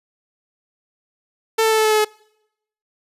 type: tone with pitch steps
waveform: sawtooth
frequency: 445.8 / 442.5 / 439.2 / 435.9 / 432.6 / 429.4 / 426.2 Hz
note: A4 / A4 / A4 / A4 / A4 / A4 / G#4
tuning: +23 / +10 / -3 / -16 / -29 / -42 / +45 cents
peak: -10 dBFS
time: 1.58-2.049 s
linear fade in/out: 10 ms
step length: 67 ms
effects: noise-tail reverb RT60 0.8 s tail -25 dB re dry + resampled to 32000 Hz